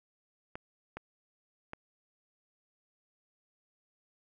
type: clicks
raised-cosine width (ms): 0.5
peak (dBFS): -25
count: 3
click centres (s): 0.555 / 0.97 / 1.734
effects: none